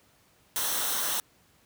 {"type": "noise with comb filter", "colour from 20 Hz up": "white", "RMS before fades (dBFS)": -29, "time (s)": [0.56, 1.2], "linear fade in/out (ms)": 0, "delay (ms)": 0.42, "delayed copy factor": -0.6, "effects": ["pink hiss -63 dBFS RMS until 1.65 s", "high-pass 60 Hz 12 dB/octave"]}